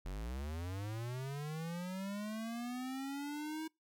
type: linear sweep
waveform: square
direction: up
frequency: 42.37 to 320.1 Hz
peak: -40 dBFS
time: 0.05-3.68 s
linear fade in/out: 10 ms
effects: noise-tail reverb RT60 0.2 s tail -25 dB re dry